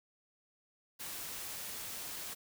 white noise, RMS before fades -43 dBFS, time 0.99-2.35 s, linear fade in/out 20 ms, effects none

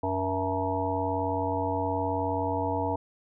harmonic tone with a mistuned harmonic, 94.4 Hz, F#2, 35 cents sharp, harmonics 1 / 3 / 5 / 7 / 9 / 10, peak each -33 / -33 / -33 / -33 / -33 / -33 dBFS, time 0.03-2.96 s, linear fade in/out 5 ms, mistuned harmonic 9, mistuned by +31 cents, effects none

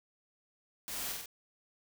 white noise with echo, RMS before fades -41 dBFS, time 0.88-1.12 s, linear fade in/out 0 ms, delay 46 ms, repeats 3, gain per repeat -2 dB, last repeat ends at 1.258 s, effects none

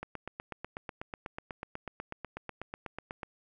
click train, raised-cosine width 0.5 ms, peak -23 dBFS, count 27, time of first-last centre 0.03-3.232 s, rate 8.12 Hz, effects none

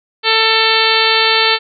harmonic tone, 445.1 Hz, A4, 20 cents sharp, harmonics 1 / 2 / 3 / 4 / 5 / 6 / 7 / 8 / 9 / 10, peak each -19 / -19 / -19 / -19 / -19 / -19 / -19 / -19 / -19 / -19 dBFS, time 0.23-1.59 s, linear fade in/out 50 ms, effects none

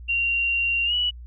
sine tone with pitch glide, 2762 to 2943 Hz, F7 to F#7, -20 to -10 cents, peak -20 dBFS, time 0.08-1.11 s, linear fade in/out 20 ms, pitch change +110 cents, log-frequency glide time 0.85-0.94 s, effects added 60 Hz sine -37 dBFS peak until 1.26 s

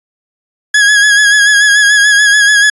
40% pulse tone with vibrato, 1669 Hz, G#6, 8 cents sharp, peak -4 dBFS, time 0.74-2.7 s, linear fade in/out 5 ms, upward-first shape sine, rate 6.9 Hz, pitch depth 41 cents each way, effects resampled to 24000 Hz

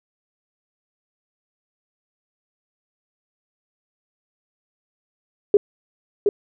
sine tone with echo, 408.5 Hz, G#4, 29 cents flat, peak -8 dBFS, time 5.54-5.57 s, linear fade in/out 2 ms, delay 720 ms, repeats 1, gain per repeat -5 dB, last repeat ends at 6.29 s, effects none

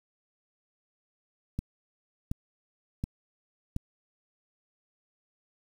click train, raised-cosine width 5 ms, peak -18 dBFS, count 4, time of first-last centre 1.59-3.764 s, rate 1.38 Hz, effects 8-bit

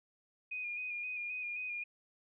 sine tone with vibrato, 2459 Hz, D#7, 21 cents flat, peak -37 dBFS, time 0.51-1.84 s, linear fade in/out 10 ms, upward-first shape square, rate 3.8 Hz, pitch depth 28 cents each way, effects none

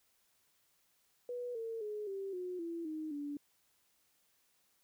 sine tone with pitch steps, 489.2 / 453.8 / 421 / 390.5 / 362.3 / 336.1 / 311.8 / 289.2 Hz, B4 / A#4 / G#4 / G4 / F#4 / E4 / D#4 / D4, -16 / -47 / +24 / -7 / -36 / +34 / +4 / -27 cents, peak -38 dBFS, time 1.29-3.37 s, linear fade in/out 2 ms, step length 260 ms, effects white hiss -74 dBFS RMS until 4.83 s

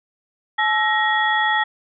sine tone cluster, 859 / 1327 / 1886 / 3365 Hz, A5 / E6 / A#6 / G#7, -42 / +11 / +20 / +22 cents, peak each -20 / -26 / -19 / -27 dBFS, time 0.58-1.64 s, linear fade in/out 10 ms, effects none

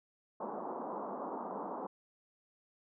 white band-pass noise, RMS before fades -41 dBFS, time 0.4-1.87 s, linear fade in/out 5 ms, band 190 to 1100 Hz, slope 48 dB/octave, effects none

